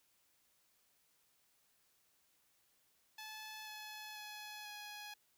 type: tone with pitch steps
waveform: 10% pulse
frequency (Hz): 864 / 854.1 / 844.3 / 834.6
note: A5 / G#5 / G#5 / G#5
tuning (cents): -32 / +48 / +28 / +8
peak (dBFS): -39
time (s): 3.18-5.14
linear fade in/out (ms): 5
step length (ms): 490
effects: white hiss -75 dBFS RMS until 5.37 s